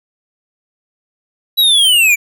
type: linear sweep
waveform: square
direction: down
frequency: 3951 to 2300 Hz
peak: -8 dBFS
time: 1.57-2.16 s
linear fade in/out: 20 ms
effects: none